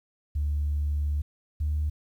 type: tone pair in turn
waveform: sine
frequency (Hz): 73.42 / 75.22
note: D2 / D2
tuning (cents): 0 / +42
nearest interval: unison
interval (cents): 42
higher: second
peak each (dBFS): -23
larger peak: neither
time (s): 0.35-1.22 / 1.6-1.9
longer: first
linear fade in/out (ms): 10
effects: tanh soft clip ceiling -20 dBFS + 10-bit